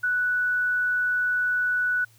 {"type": "tone", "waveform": "sine", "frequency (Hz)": 1480, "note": "F#6", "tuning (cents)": 0, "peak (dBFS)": -21, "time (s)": [0.03, 2.05], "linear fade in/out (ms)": 10, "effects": ["added 112 Hz sine -56 dBFS peak until 2.18 s", "white hiss -59 dBFS RMS until 2.18 s"]}